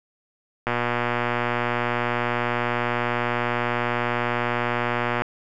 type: click train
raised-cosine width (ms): 0.5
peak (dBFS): -8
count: 547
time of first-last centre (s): 0.67-5.22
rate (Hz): 120
effects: none